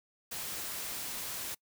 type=noise; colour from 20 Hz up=white; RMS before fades=-39 dBFS; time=0.31-1.55 s; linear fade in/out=10 ms; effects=noise-tail reverb RT60 0.1 s tail -25 dB re dry